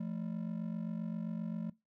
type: ring-modulated tone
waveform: triangle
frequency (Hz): 196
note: G3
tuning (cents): 0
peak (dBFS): -31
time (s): 0-1.7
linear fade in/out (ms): 5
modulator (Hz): 23.8
effects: noise-tail reverb RT60 0.2 s tail -20 dB re dry